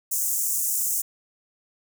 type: high-pass noise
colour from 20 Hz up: pink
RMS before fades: -25 dBFS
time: 0.11-1.02 s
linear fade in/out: 10 ms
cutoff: 6500 Hz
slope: 48 dB/octave
effects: none